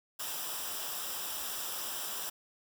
white noise with comb filter, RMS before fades -38 dBFS, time 0.19-2.3 s, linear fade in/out 10 ms, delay 0.46 ms, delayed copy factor -0.65, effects none

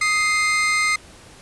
40% pulse tone pair together, 1248 / 2093 Hz, D#6 / C7, +5 / 0 cents, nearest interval major sixth, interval 895 cents, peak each -23 / -17 dBFS, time 0.01-0.96 s, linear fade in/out 5 ms, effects pink hiss -45 dBFS RMS until 1.41 s + resampled to 24000 Hz

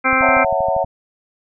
harmonic tone, 261.6 Hz, C4, in tune, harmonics 1 / 2 / 3 / 4 / 5 / 6 / 8 / 9, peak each -23 / -23 / -23 / -23 / -18 / -21 / -20 / -20 dBFS, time 0.04-0.45 s, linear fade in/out 20 ms
click train, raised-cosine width 5 ms, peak -20 dBFS, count 10, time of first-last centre 0.13-0.844 s, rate 12.6 Hz
sine chord, F# minor seventh, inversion second, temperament equal with one note detuned, 554.4 / 659.3 / 740 / 901.6 Hz, C#5 / E5 / F#5 / A5, 0 / 0 / 0 / +42 cents, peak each -20 / -20 / -20 / -23 dBFS, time 0.21-0.85 s, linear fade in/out 20 ms
effects none

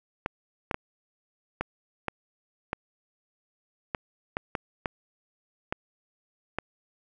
clicks, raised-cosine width 0.5 ms, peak -13 dBFS, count 12, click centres 0.261 / 0.712 / 0.744 / 1.61 / 2.083 / 2.731 / 3.948 / 4.369 / 4.552 / 4.858 / 5.725 / 6.586 s, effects none

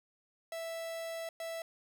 45% pulse tone bursts at uneven times, 659.3 Hz, E5, in tune, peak -38 dBFS, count 2, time 0.52-1.29 / 1.4-1.62 s, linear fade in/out 2 ms, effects none

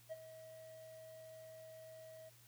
triangle tone with ADSR envelope, 639 Hz, D#5, 46 cents sharp, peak -39 dBFS, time 0.09-2.3 s, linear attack 30 ms, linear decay 29 ms, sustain -12 dB, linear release 18 ms, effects added 118 Hz sine -66 dBFS peak until 2.47 s + white hiss -66 dBFS RMS until 2.47 s

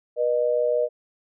sine tone pair together, 484.6 / 611 Hz, B4 / D#5, -33 / -32 cents, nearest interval major third, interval 401 cents, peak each -22 dBFS, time 0.16-0.89 s, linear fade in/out 50 ms, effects none

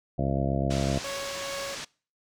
harmonic tone, 68 Hz, C#2, 33 cents flat, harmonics 1 / 2 / 3 / 4 / 5 / 6 / 7 / 8 / 9 / 10, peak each -32 / -28 / -32 / -34 / -36 / -42 / -41 / -36 / -36 / -34 dBFS, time 0.18-0.99 s, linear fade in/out 10 ms
white low-pass noise, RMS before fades -38 dBFS, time 0.7-1.85 s, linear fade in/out 10 ms, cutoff 6600 Hz, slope 24 dB/octave
sawtooth tone with tremolo, 554.4 Hz, C#5, in tune, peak -29 dBFS, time 1.04-1.75 s, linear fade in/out 5 ms, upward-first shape sine, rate 2.3 Hz, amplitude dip 25%
effects noise-tail reverb RT60 0.4 s tail -24 dB re dry

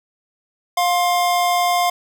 square tone pair together, 707 / 1055.5 Hz, F5 / C6, +21 / +15 cents, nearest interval perfect fifth, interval 694 cents, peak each -17 / -22 dBFS, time 0.77-1.9 s, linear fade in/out 5 ms, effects none

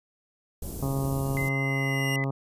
pink band-stop noise, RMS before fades -35 dBFS, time 0.62-1.49 s, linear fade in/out 5 ms, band 390 to 10000 Hz, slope 12 dB/octave
harmonic tone, 136.2 Hz, C#3, 30 cents flat, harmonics 1 / 2 / 3 / 4 / 5 / 6 / 7 / 8 / 9, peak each -27 / -33 / -37 / -39 / -41 / -43 / -44 / -45 / -46 dBFS, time 0.82-2.31 s, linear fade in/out 5 ms
sawtooth tone with exponential growth, 2830 Hz, F7, 22 cents sharp, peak -28 dBFS, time 0.96-2.16 s, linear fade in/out 2 ms, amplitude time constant 260 ms
sine tone with pitch glide, 2062 to 2015 Hz, C7 to B6, -26 to +34 cents, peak -29 dBFS, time 1.37-2.24 s, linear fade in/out 0 ms, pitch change -40 cents, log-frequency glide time 1.61-2.08 s
effects resampled to 32000 Hz

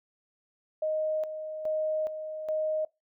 sine tone with tremolo, 622.3 Hz, D#5, in tune, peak -26 dBFS, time 0.82-2.85 s, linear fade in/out 5 ms, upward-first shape square, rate 1.2 Hz, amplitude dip 60%, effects noise-tail reverb RT60 0.2 s tail -22 dB re dry

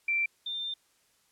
sine tone pair in turn, 2349 / 3596 Hz, D7 / A7, 0 / +37 cents, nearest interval perfect fifth, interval 737 cents, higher second, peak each -25 / -32 dBFS, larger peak first, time 0.08-0.26 / 0.46-0.74 s, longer second, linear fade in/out 5 ms, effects white hiss -68 dBFS RMS until 1.31 s + low-pass 11000 Hz 12 dB/octave

